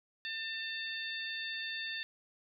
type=harmonic tone; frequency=897 Hz; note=A5; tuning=33 cents sharp; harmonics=2 / 3 / 4 / 5; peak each=-40 / -44 / -42 / -46 dBFS; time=0.25-2.03 s; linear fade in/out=0 ms; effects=none